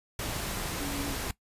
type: tone in noise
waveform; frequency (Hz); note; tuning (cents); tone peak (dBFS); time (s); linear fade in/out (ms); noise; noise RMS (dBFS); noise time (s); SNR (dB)
sine; 281.9; C#4; +29; -35; 0.8-1.13; 2; pink; -34; 0.19-1.31; -4
effects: noise-tail reverb RT60 0.1 s tail -19 dB re dry + resampled to 32000 Hz